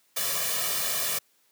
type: noise with comb filter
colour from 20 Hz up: white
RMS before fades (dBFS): -28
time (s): 0.16-1.19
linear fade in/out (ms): 10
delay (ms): 1.7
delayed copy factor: +0.85
effects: white hiss -66 dBFS RMS until 1.51 s + high-pass 150 Hz 12 dB/octave